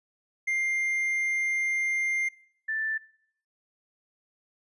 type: tone pair in turn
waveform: triangle / sine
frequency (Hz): 2100 / 1765.9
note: C7 / A6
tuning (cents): +6 / +6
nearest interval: minor third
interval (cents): 300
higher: first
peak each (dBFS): -23 / -27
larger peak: first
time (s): 0.47-2.29 / 2.68-2.98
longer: first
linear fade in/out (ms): 10
effects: noise-tail reverb RT60 0.7 s tail -22 dB re dry + resampled to 24000 Hz